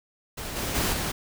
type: noise with level steps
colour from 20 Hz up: pink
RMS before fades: -35 / -30 / -25 / -29 dBFS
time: 0.37-1.12 s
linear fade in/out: 10 ms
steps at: 0.55 / 0.74 / 0.92 s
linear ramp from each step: 20 ms
effects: none